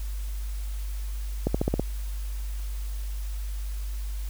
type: accelerating click train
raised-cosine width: 2 ms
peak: -10 dBFS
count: 6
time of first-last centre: 1.47-1.796 s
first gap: 75 ms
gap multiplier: 0.93
effects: added 50 Hz sine -29 dBFS peak until 4.29 s + white hiss -48 dBFS RMS until 4.29 s